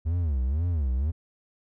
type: tone with vibrato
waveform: triangle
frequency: 74.5 Hz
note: D2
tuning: 25 cents sharp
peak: -21 dBFS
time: 0.05-1.12 s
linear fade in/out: 20 ms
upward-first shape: sine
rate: 2 Hz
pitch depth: 300 cents each way
effects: none